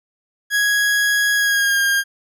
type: tone with pitch glide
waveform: 40% pulse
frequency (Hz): 1661.2 to 1613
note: G#6 to G6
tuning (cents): 0 to +49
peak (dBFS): -14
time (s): 0.5-2.04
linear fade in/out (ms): 50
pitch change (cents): -51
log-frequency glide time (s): 1.35-1.8
effects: none